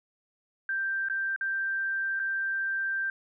sine tone with dropouts, 1573 Hz, G6, 6 cents sharp, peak -27 dBFS, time 0.69-3.1 s, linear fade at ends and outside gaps 2 ms, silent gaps 1.086-1.098 / 1.362-1.41 / 2.194-2.198 s, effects none

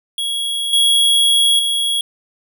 square tone with level steps, 3322 Hz, G#7, in tune, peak -19 / -11 / -16 dBFS, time 0.18-2.01 s, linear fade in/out 2 ms, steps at 0.73 / 1.59 s, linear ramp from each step 2 ms, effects none

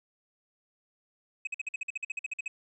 triangle tone bursts, 2544 Hz, D#7, 38 cents sharp, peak -29 dBFS, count 15, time 1.45-2.48 s, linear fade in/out 5 ms, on 22 ms, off 50 ms, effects resampled to 22050 Hz

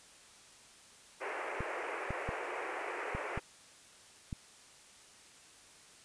pink band-pass noise, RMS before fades -40 dBFS, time 1.2-3.4 s, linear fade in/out 20 ms, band 360 to 2500 Hz, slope 48 dB/octave
clicks, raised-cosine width 5 ms, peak -26 dBFS, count 6, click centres 1.606 / 2.106 / 2.29 / 3.15 / 3.376 / 4.328 s
effects white hiss -58 dBFS RMS until 6.04 s + resampled to 22050 Hz

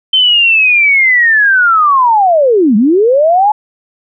sine linear two-way sweep, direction down then up, 3105 to 196 to 864 Hz, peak -5 dBFS, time 0.13-3.52 s, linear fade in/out 5 ms, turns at 2.76 s, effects none

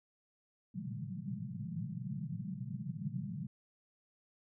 white band-pass noise, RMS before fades -41 dBFS, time 0.74-3.47 s, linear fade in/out 5 ms, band 110 to 210 Hz, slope 96 dB/octave, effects none

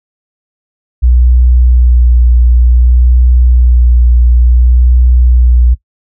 sine tone with vibrato, 60.8 Hz, B1, 26 cents flat, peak -3 dBFS, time 1.02-5.75 s, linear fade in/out 20 ms, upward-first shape sine, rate 0.56 Hz, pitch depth 22 cents each way, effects noise-tail reverb RT60 0.1 s tail -19 dB re dry

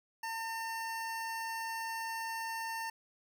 25% pulse tone, 905 Hz, A5, 48 cents sharp, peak -33 dBFS, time 0.23-2.9 s, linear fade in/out 5 ms, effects none

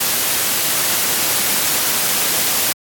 white noise, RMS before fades -17 dBFS, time 0-2.73 s, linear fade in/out 10 ms, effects high-pass 100 Hz 12 dB/octave + AAC 64 kbps

